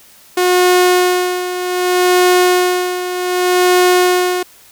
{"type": "tone with tremolo", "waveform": "sawtooth", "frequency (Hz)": 361.5, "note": "F#4", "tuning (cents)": -40, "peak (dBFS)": -4, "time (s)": [0.37, 4.43], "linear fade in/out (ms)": 5, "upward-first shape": "sine", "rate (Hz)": 0.65, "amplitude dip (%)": 70, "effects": ["white hiss -44 dBFS RMS until 4.71 s"]}